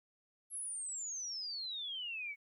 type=exponential sweep; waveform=sine; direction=down; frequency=11290 to 2200 Hz; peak=-39 dBFS; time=0.5-2.36 s; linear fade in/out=50 ms; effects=13-bit